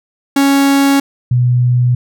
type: tone pair in turn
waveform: 45% pulse / sine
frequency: 277.2 / 123.48 Hz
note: C#4 / B2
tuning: 0 / 0 cents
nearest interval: octave + major second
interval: 1400 cents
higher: first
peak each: -8 dBFS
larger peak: neither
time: 0.36-1 / 1.31-1.95 s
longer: neither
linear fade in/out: 5 ms
effects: none